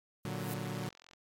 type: noise with exponential growth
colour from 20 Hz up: violet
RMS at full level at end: -40 dBFS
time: 0.23-0.54 s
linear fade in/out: 5 ms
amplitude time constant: 66 ms
type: chord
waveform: sawtooth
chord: Bb augmented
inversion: none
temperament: equal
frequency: 116.54 / 146.83 / 185 Hz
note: Bb2 / D3 / F#3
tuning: 0 / 0 / 0 cents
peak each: -37 dBFS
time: 0.25-0.89 s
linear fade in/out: 0 ms
type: click train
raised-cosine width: 0.2 ms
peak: -37 dBFS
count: 23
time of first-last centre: 0.63-1.135 s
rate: 43.6 Hz
effects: AAC 48 kbps